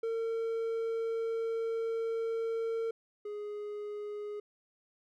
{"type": "tone pair in turn", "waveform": "triangle", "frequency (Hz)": [454.5, 416.2], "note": ["A#4", "G#4"], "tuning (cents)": [-44, 4], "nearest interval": "major second", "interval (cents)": 152, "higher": "first", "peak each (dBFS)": [-29, -35], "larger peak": "first", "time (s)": [[0.03, 2.91], [3.25, 4.4]], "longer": "first", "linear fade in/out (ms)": 5, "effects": []}